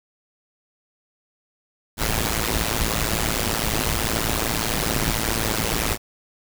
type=noise with amplitude modulation; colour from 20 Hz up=pink; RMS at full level=-19 dBFS; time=1.97-5.98 s; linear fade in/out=50 ms; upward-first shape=sine; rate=111 Hz; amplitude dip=95%; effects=none